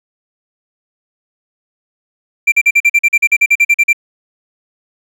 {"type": "tone bursts", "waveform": "triangle", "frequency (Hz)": 2359, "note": "D7", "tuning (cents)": 7, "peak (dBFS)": -4, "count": 16, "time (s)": [2.47, 3.931], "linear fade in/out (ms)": 10, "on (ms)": 51, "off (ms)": 43, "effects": []}